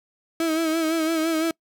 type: tone with vibrato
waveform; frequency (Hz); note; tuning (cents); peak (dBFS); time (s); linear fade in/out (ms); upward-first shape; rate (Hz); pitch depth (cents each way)
35% pulse; 322.5; E4; -38; -19; 0.4-1.51; 2; sine; 5.9; 51
effects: noise-tail reverb RT60 0.1 s tail -26 dB re dry